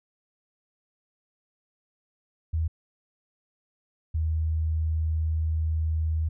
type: tone pair in turn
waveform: sine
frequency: 80.5 / 79.44 Hz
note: E2 / D#2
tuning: -41 / +37 cents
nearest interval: unison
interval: 22 cents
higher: first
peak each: -23 dBFS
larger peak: neither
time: 2.53-2.68 / 4.14-6.29 s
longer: second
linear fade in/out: 10 ms
effects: none